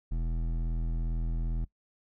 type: tone with hard clipping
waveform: sine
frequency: 41.2 Hz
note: E1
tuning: in tune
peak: -30 dBFS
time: 0.11-1.65 s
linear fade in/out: 10 ms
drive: 12 dB
effects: noise-tail reverb RT60 0.1 s tail -20 dB re dry